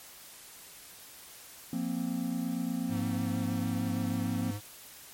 triangle chord, F suspended fourth, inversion none, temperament equal, 174.61 / 233.1 / 261.6 Hz, F3 / Bb3 / C4, 0 / 0 / 0 cents, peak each -34 / -32 / -32 dBFS, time 1.73-4.51 s, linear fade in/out 2 ms
square tone with vibrato, 103.8 Hz, G#2, in tune, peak -35 dBFS, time 2.88-4.61 s, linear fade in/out 50 ms, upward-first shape sine, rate 6.5 Hz, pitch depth 34 cents each way
effects white hiss -50 dBFS RMS until 5.13 s + MP3 64 kbps

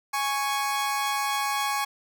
sawtooth tone pair together, 830.6 / 1108.7 Hz, G#5 / C#6, 0 / 0 cents, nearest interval perfect fourth, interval 500 cents, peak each -24 dBFS, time 0.13-1.85 s, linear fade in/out 10 ms, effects none

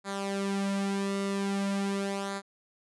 sawtooth tone with flanger, 197.5 Hz, G3, 13 cents sharp, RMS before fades -31 dBFS, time 0.04-2.42 s, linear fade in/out 50 ms, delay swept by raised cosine 0.35 to 3.85 ms, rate 0.43 Hz, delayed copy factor -0.65, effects resampled to 24000 Hz

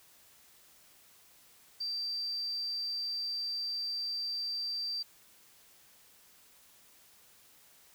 sine tone, 4683 Hz, D8, 6 cents flat, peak -33 dBFS, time 1.8-5.03 s, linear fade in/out 10 ms, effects white hiss -61 dBFS RMS until 7.94 s

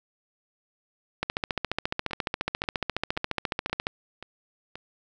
two click trains, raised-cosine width 0.3 ms, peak -22 / -10 dBFS, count 6 / 39, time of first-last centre 2.11-4.756 / 1.23-3.869 s, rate 1.89 / 14.4 Hz, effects none

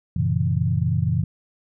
sine chord, F# dominant seventh, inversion none, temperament equal with one note detuned, 92.5 / 116.54 / 136.05 / 164.81 Hz, F#2 / A#2 / C#3 / E3, 0 / 0 / -32 / 0 cents, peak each -24 dBFS, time 0.16-1.24 s, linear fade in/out 5 ms, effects none

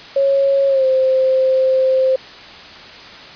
sine tone with pitch glide, 550 to 523.6 Hz, C#5 to C5, -14 to +1 cents, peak -11 dBFS, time 0.16-2.16 s, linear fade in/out 5 ms, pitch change -85 cents, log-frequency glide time 0.68-0.85 s, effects white hiss -36 dBFS RMS until 3.35 s + resampled to 11025 Hz

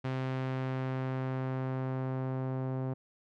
sawtooth tone with low-pass filter sweep, 130.81 Hz, C3, in tune, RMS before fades -34 dBFS, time 0.04-2.94 s, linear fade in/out 10 ms, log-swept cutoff 3000 to 810 Hz, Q 0.76, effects none

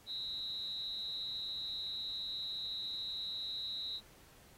sine tone with amplitude modulation, 3909 Hz, B7, 19 cents flat, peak -34 dBFS, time 0.06-4.01 s, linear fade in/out 50 ms, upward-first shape sine, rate 214 Hz, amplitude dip 90%, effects pink hiss -62 dBFS RMS until 4.57 s + AAC 48 kbps

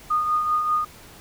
sine tone with tremolo, 1229 Hz, D#6, 22 cents flat, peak -17 dBFS, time 0.1-0.85 s, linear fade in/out 10 ms, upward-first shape triangle, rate 5.1 Hz, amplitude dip 50%, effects pink hiss -46 dBFS RMS until 1.2 s

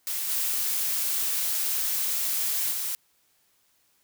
blue noise with level steps, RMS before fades -30 / -27 / -30 dBFS, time 0.07-2.95 s, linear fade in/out 0 ms, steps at 0.28 / 2.71 s, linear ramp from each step 20 ms, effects white hiss -67 dBFS RMS until 4.03 s

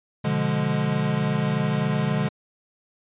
square chord, B diminished seventh, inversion none, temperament equal, 123.47 / 146.83 / 174.61 / 207.7 Hz, B2 / D3 / F3 / Ab3, 0 / 0 / 0 / 0 cents, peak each -31 / -25 / -30 / -27 dBFS, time 0.24-2.29 s, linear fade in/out 10 ms, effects resampled to 8000 Hz

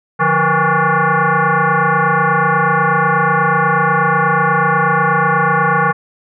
sine tone with frequency modulation, 146.9 Hz, D3, 1 cent sharp, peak -10 dBFS, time 0.19-5.93 s, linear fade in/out 20 ms, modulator 322 Hz, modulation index 4.7, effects none

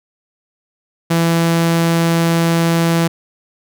sawtooth tone, 166.9 Hz, E3, 22 cents sharp, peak -8 dBFS, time 1.1-3.08 s, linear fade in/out 10 ms, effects none

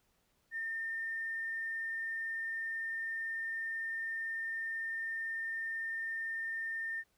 triangle tone with tanh clipping, 1811 Hz, A6, 49 cents sharp, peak -35 dBFS, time 0.51-7.04 s, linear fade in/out 50 ms, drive 2 dB, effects pink hiss -75 dBFS RMS until 7.17 s

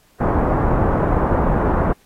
pink low-pass noise, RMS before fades -17 dBFS, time 0.2-1.93 s, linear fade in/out 10 ms, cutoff 1200 Hz, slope 24 dB/octave, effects pink hiss -56 dBFS RMS until 2.05 s + AAC 48 kbps

